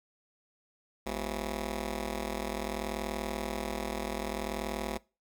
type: ring-modulated tone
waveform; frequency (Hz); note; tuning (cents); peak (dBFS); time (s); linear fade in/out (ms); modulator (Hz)
10% pulse; 147.8; D3; +11; -22; 1.06-4.98; 10; 94.2
effects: noise-tail reverb RT60 0.3 s tail -22 dB re dry